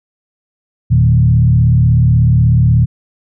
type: tone with frequency modulation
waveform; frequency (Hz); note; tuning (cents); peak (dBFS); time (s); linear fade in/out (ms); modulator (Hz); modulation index
sine; 119.8; A#2; +48; -6; 0.9-2.86; 20; 36.4; 1
effects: none